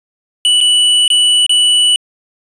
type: tone with dropouts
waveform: square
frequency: 2960 Hz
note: F#7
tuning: in tune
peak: -8 dBFS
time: 0.45-1.96 s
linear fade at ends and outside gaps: 1 ms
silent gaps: 0.605-0.611 / 1.079-1.102 / 1.464-1.494 s
effects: resampled to 22050 Hz